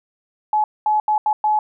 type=tone bursts at uneven times; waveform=sine; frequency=852 Hz; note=G#5; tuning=44 cents sharp; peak=-14 dBFS; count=5; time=0.53-0.64 / 0.86-1 / 1.08-1.18 / 1.26-1.33 / 1.44-1.59 s; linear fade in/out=2 ms; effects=none